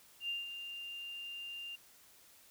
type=tone with ADSR envelope; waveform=sine; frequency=2794 Hz; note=F7; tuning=in tune; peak=-34 dBFS; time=0.2-1.76 s; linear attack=88 ms; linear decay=170 ms; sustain=-8 dB; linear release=11 ms; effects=white hiss -62 dBFS RMS until 2.5 s